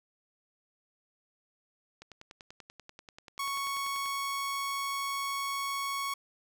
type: click train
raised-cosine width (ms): 0.2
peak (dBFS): -30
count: 22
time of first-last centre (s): 2.02-4.059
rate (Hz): 10.3
type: tone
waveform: sawtooth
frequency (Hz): 1108.7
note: C#6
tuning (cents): 0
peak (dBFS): -28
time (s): 3.39-6.14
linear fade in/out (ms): 5
effects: none